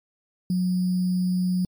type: tone with sample-and-hold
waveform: sine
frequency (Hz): 181.9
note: F#3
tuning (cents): -29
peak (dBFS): -20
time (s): 0.5-1.65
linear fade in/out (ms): 2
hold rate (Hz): 4900
effects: MP3 96 kbps